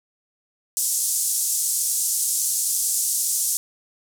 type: band-pass noise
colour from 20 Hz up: pink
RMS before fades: -23 dBFS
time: 0.77-3.57 s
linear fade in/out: 0 ms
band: 6700 to 12000 Hz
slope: 24 dB/octave
effects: none